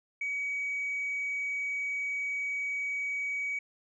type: tone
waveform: sine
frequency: 2265 Hz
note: C#7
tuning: 37 cents sharp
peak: -29 dBFS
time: 0.21-3.59 s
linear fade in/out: 5 ms
effects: tanh soft clip ceiling -27 dBFS